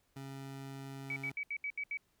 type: tone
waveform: 25% pulse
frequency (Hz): 136.2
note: C#3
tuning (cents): -30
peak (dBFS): -40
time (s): 0.16-1.32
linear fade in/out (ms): 5
type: tone bursts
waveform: sine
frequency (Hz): 2280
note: C#7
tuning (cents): +48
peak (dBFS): -35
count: 7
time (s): 1.1-1.972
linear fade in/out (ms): 2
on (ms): 62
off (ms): 73
effects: pink hiss -75 dBFS RMS until 2.2 s